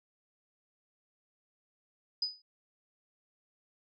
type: tone with exponential decay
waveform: sine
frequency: 4978 Hz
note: D#8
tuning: in tune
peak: -26 dBFS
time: 2.22-2.42 s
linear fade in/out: 5 ms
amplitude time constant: 42 ms
effects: none